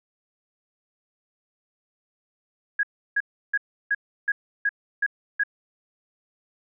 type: tone bursts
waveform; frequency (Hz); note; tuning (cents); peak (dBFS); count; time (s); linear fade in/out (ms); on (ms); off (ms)
sine; 1653; G#6; -9; -19; 8; 2.79-5.436; 5; 42; 330
effects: none